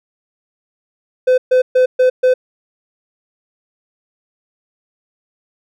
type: tone bursts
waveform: triangle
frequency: 509 Hz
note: C5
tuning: 48 cents flat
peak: -6 dBFS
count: 5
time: 1.27-2.34 s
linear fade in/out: 10 ms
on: 110 ms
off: 130 ms
effects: none